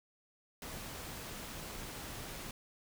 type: noise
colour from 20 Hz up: pink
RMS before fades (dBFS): -45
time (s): 0.62-2.51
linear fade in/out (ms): 2
effects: none